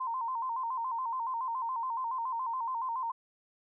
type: tone with vibrato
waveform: sine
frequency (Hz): 977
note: B5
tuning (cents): -19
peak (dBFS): -31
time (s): 0-3.12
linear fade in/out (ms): 10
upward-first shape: square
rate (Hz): 7.1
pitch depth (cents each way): 100
effects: none